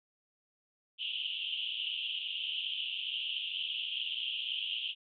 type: band-pass noise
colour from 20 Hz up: pink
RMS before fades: -37 dBFS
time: 0.98-4.95 s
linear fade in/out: 50 ms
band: 2800 to 3300 Hz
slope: 96 dB/octave
effects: none